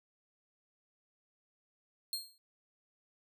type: tone with exponential decay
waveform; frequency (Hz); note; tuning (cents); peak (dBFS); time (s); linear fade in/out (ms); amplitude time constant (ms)
sawtooth; 4229; C8; +18; -29; 2.13-2.38; 1; 54
effects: none